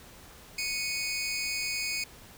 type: tone pair together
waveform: 20% pulse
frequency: 2217 / 2488 Hz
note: C#7 / D#7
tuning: 0 / -1 cents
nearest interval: major second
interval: 199 cents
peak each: -28 dBFS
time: 0.58-2.04 s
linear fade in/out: 5 ms
effects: pink hiss -51 dBFS RMS until 2.37 s